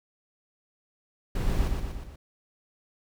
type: noise with echo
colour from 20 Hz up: brown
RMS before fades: -27 dBFS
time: 1.35-1.68 s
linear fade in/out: 5 ms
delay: 120 ms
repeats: 4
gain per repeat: -4 dB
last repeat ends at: 2.16 s
effects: none